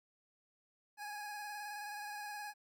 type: tone with vibrato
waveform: 25% pulse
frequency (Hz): 830.6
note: G#5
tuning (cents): 0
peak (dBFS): -39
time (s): 0.97-2.54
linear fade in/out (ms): 50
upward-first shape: square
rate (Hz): 19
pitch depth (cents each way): 22
effects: 13-bit